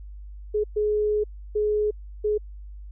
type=tone bursts at uneven times; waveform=sine; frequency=421.6 Hz; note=G#4; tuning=26 cents sharp; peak=-20 dBFS; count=4; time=0.54-0.64 / 0.76-1.24 / 1.55-1.91 / 2.24-2.38 s; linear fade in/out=10 ms; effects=added 50 Hz sine -37 dBFS peak until 2.91 s